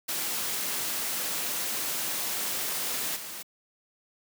white noise with level steps, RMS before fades -31 / -39 dBFS, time 0.08-3.43 s, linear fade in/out 10 ms, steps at 3.15 s, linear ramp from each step 20 ms, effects high-pass 150 Hz 12 dB/octave

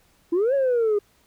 sine exponential two-way sweep, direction up then down, 324.3 to 564 to 403.3 Hz, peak -16 dBFS, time 0.32-0.99 s, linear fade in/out 10 ms, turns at 0.54 s, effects tanh soft clip ceiling -16 dBFS + pink hiss -61 dBFS RMS until 1.26 s

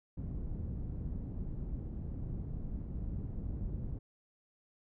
pink low-pass noise, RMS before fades -39 dBFS, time 0.17-3.99 s, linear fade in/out 5 ms, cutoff 190 Hz, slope 12 dB/octave, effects none

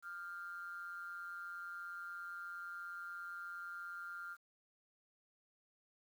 sine tone with amplitude modulation, 1393 Hz, F6, 5 cents flat, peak -40 dBFS, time 0.02-4.37 s, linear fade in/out 50 ms, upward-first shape sine, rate 177 Hz, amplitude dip 75%, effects tanh soft clip ceiling -37 dBFS + 11-bit

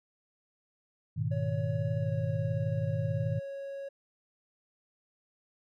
sine chord, G# minor, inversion none, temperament equal with one note detuned, 103.83 / 122.33 / 155.56 Hz, G#2 / B2 / D#3, 0 / -16 / 0 cents, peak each -33 dBFS, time 1.16-3.4 s, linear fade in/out 20 ms
triangle tone with pitch glide, 561 to 552.3 Hz, C#5 to C#5, +21 to -6 cents, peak -35 dBFS, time 1.31-3.89 s, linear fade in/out 10 ms, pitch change -27 cents, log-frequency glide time 2-2.08 s
effects none

